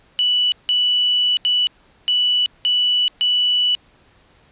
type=tone bursts at uneven times; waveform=sine; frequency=2960 Hz; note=F#7; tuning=in tune; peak=-14 dBFS; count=6; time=0.19-0.52 / 0.69-1.37 / 1.45-1.67 / 2.08-2.46 / 2.65-3.08 / 3.21-3.75 s; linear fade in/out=0 ms; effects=pink hiss -54 dBFS RMS until 4.51 s + resampled to 8000 Hz